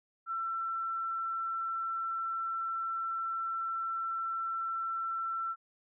sine tone, 1343 Hz, E6, 32 cents sharp, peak -32 dBFS, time 0.26-5.56 s, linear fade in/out 50 ms, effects none

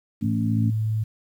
harmonic tone, 55.6 Hz, A1, 19 cents sharp, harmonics 2 / 3 / 4 / 5, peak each -29 / -30 / -24 / -29 dBFS, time 0.21-0.71 s, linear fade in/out 20 ms
sine tone with pitch glide, 110 to 109.37 Hz, A2 to A2, 0 to -10 cents, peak -21 dBFS, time 0.24-1.04 s, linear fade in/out 10 ms, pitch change -10 cents, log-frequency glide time 0.67-0.76 s
effects 9-bit

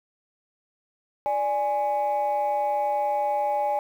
sine tone pair together, 587.3 / 830.6 Hz, D5 / G#5, 0 / 0 cents, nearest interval tritone, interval 600 cents, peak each -25 / -22 dBFS, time 1.26-3.79 s, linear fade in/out 0 ms, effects tanh soft clip ceiling -18 dBFS + 9-bit

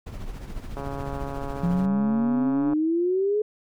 brown noise with tremolo, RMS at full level -32 dBFS, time 0.06-1.86 s, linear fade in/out 10 ms, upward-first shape triangle, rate 14 Hz, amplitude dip 60%
click train, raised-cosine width 1 ms, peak -20 dBFS, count 274, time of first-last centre 0.77-2.734 s, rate 139 Hz
sine exponential sweep, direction up, 170 to 429.8 Hz, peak -20 dBFS, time 1.63-3.42 s, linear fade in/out 5 ms
effects none

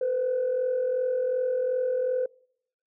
sine tone pair together, 466.2 / 508.9 Hz, A#4 / C5, 0 / -48 cents, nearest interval major second, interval 152 cents, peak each -31 / -23 dBFS, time 0.01-2.26 s, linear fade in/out 5 ms, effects noise-tail reverb RT60 0.7 s tail -26 dB re dry + tanh soft clip ceiling -19 dBFS

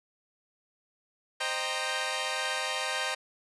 10% pulse chord, C minor seventh, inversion none, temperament equal with one note detuned, 523.3 / 616.2 / 784 / 932.3 Hz, C5 / Eb5 / G5 / Bb5, 0 / -17 / 0 / 0 cents, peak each -27 dBFS, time 1.4-3.15 s, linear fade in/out 10 ms, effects resampled to 24000 Hz

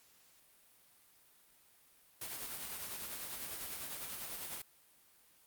white noise with tremolo, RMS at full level -42 dBFS, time 2.21-4.62 s, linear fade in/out 5 ms, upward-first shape sine, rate 10 Hz, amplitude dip 35%, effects white hiss -66 dBFS RMS until 5.46 s + Opus 48 kbps

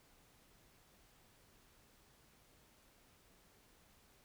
silence, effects pink hiss -68 dBFS RMS until 4.24 s

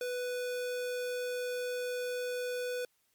square tone, 495.1 Hz, B4, 4 cents sharp, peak -34 dBFS, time 0.01-2.85 s, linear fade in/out 2 ms, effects white hiss -74 dBFS RMS until 3.14 s + MP3 96 kbps

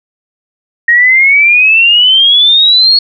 sine exponential sweep, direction up, 1864 to 4371 Hz, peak -3 dBFS, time 0.88-2.99 s, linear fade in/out 5 ms, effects none

